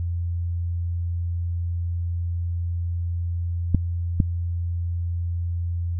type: clicks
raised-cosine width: 5 ms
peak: -6 dBFS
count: 2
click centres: 3.747 / 4.202 s
effects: added 86 Hz sine -23 dBFS peak until 5.99 s